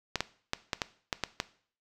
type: clicks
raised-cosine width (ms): 0.2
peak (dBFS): -11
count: 8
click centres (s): 0.157 / 0.206 / 0.534 / 0.732 / 0.818 / 1.128 / 1.237 / 1.401
effects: noise-tail reverb RT60 0.5 s tail -17 dB re dry